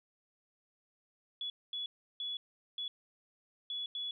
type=tone bursts at uneven times; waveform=sine; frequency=3400 Hz; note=G#7; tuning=40 cents sharp; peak=-36 dBFS; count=6; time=1.41-1.5 / 1.73-1.86 / 2.2-2.37 / 2.78-2.88 / 3.7-3.86 / 3.95-4.11 s; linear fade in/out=2 ms; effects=none